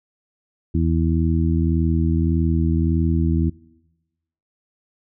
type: harmonic tone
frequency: 81.7 Hz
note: E2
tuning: 15 cents flat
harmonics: 1 / 2 / 3 / 4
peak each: -19 / -22 / -24 / -25 dBFS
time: 0.74-3.5 s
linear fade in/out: 10 ms
effects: noise-tail reverb RT60 1.0 s tail -21 dB re dry